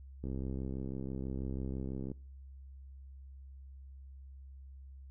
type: click train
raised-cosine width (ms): 3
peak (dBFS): -27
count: 125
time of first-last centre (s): 0.24-2.116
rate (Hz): 66.1
effects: noise-tail reverb RT60 0.4 s tail -23 dB re dry + added 67 Hz sine -48 dBFS peak until 5.1 s